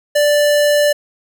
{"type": "tone", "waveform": "square", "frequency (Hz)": 587.3, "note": "D5", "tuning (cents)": 0, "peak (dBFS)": -11, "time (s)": [0.15, 0.93], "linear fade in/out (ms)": 10, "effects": []}